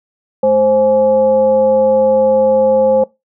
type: tone with frequency modulation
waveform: sine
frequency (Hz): 527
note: C5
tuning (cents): +12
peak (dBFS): -8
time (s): 0.43-3.04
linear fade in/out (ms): 5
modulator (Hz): 313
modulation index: 0.51
effects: noise-tail reverb RT60 0.2 s tail -21 dB re dry

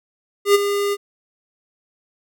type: tone with ADSR envelope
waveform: square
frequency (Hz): 404.7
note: G#4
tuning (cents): -45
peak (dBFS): -9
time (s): 0.45-0.97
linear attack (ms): 97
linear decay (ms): 22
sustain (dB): -10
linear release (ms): 42
effects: none

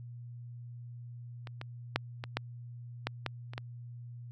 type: clicks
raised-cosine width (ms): 0.3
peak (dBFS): -28 / -24 / -11 / -22 / -14 / -15 / -16 / -28 / -21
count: 9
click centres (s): 1.472 / 1.614 / 1.96 / 2.239 / 2.37 / 3.07 / 3.263 / 3.535 / 3.579
effects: added 120 Hz sine -43 dBFS peak until 4.31 s

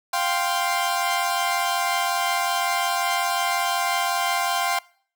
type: chord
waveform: sawtooth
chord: F suspended second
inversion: none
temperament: equal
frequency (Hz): 698.5 / 784 / 1046.5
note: F5 / G5 / C6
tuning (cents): 0 / 0 / 0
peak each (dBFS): -22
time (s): 0.13-4.79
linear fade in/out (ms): 5
effects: noise-tail reverb RT60 0.5 s tail -23 dB re dry

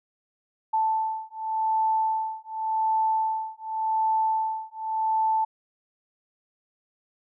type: beating tone pair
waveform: sine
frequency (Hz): 880 / 880.88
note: A5 / A5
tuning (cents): 0 / +2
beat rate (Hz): 0.88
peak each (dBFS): -26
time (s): 0.73-5.45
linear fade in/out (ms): 10
effects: none

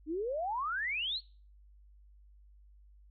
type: exponential sweep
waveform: sine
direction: up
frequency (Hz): 292.3 to 4441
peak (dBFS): -32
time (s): 0.06-1.21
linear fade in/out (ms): 50
effects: noise-tail reverb RT60 0.4 s tail -23 dB re dry + added 50 Hz sine -56 dBFS peak until 3.1 s

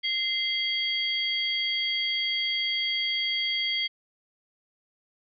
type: tone cluster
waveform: sine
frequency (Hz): 2079 / 3261 / 4603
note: C7 / G#7 / D8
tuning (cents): -12 / -32 / -36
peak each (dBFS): -30 / -27 / -34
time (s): 0.03-3.88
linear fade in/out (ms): 20
effects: none

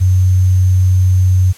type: tone with sample-and-hold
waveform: sine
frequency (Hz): 92.5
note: F#2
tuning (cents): 0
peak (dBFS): -7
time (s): 0-1.53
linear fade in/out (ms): 20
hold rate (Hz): 6300
effects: white hiss -40 dBFS RMS until 1.57 s + low-pass 12000 Hz 12 dB/octave

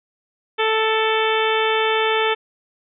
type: harmonic tone with a mistuned harmonic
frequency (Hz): 440.2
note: A4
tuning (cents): +1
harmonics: 1 / 2 / 3 / 4 / 5 / 6 / 7 / 8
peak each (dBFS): -20 / -23 / -25 / -26 / -27 / -28 / -28 / -29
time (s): 0.58-2.35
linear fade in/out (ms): 20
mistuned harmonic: 5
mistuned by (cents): +25
effects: none

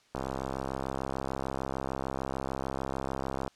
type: click train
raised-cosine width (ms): 1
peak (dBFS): -19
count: 223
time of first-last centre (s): 0.15-3.478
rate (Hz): 66.7
effects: white hiss -64 dBFS RMS until 3.55 s + low-pass 6000 Hz 12 dB/octave

